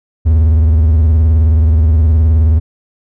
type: tone with vibrato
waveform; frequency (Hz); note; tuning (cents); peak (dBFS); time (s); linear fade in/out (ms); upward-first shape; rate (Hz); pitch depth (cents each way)
triangle; 78.9; D#2; +25; -4; 0.25-2.6; 20; sine; 19; 130
effects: none